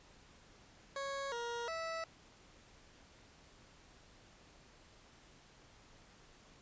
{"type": "tone with pitch steps", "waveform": "20% pulse", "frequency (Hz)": [552, 472.2, 655], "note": ["C#5", "A#4", "E5"], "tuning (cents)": [-7, 22, -11], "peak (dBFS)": -34, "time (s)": [0.96, 2.04], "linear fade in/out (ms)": 2, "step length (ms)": 360, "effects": ["pink hiss -62 dBFS RMS until 6.61 s", "resampled to 16000 Hz"]}